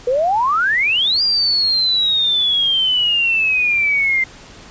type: exponential two-way sweep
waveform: sine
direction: up then down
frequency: 477.3 to 4842 to 2081 Hz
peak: -13 dBFS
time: 0.07-4.24 s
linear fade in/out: 5 ms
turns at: 1.22 s
effects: pink hiss -40 dBFS RMS until 4.7 s + resampled to 16000 Hz